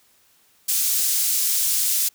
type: high-pass noise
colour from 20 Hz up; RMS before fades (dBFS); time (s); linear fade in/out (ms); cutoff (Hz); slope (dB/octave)
pink; -21; 0.68-2.09; 10; 6900; 12
effects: white hiss -59 dBFS RMS until 2.14 s